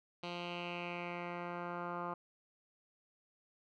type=tone with low-pass filter sweep; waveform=10% pulse; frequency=174.61 Hz; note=F3; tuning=in tune; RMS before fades=-42 dBFS; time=0.23-2.14 s; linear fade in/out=5 ms; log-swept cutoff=3600 to 1200 Hz; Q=3.5; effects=none